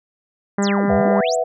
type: harmonic tone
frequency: 200.3 Hz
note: G3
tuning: 38 cents sharp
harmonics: 1 / 2 / 3 / 4 / 5 / 6 / 7 / 8 / 9 / 10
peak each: -17 / -23 / -27 / -29 / -31 / -33 / -34 / -35 / -36 / -37 dBFS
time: 0.58-1.21 s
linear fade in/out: 5 ms
type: exponential two-way sweep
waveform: sine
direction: down then up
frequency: 8500 to 67.4 to 8500 Hz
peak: -25 dBFS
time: 0.62-1.36 s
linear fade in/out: 10 ms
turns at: 0.94 s
type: chord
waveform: sine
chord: B suspended fourth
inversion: none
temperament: equal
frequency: 493.9 / 659.3 / 740 Hz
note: B4 / E5 / F#5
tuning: 0 / 0 / 0 cents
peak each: -21 / -19 / -24 dBFS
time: 0.89-1.44 s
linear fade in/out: 10 ms
effects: none